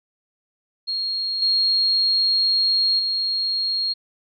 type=tone with level steps; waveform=sine; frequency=4264 Hz; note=C8; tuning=32 cents sharp; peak=-22 / -16 / -20 dBFS; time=0.87-3.94 s; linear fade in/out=20 ms; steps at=1.42 / 2.99 s; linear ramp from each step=2 ms; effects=none